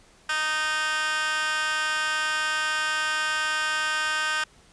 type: tone with high-pass filter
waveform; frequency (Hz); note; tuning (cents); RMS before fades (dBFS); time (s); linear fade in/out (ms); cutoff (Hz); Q
15% pulse; 309.3; D#4; -10; -26; 0.29-4.44; 5; 1700; 4
effects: pink hiss -56 dBFS RMS until 4.72 s + resampled to 22050 Hz